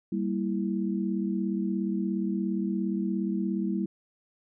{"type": "chord", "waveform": "sine", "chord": "E diminished", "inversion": "first", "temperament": "equal", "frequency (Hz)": [196, 233.1, 329.6], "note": ["G3", "Bb3", "E4"], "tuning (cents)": [0, 0, 0], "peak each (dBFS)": [-28, -33, -32], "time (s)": [0.12, 3.86], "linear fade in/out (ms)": 5, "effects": []}